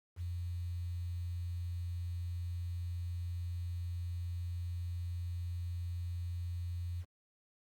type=tone with quantisation; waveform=sine; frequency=87.31 Hz; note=F2; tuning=in tune; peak=-36 dBFS; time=0.16-7.05 s; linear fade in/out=50 ms; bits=10; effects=Opus 48 kbps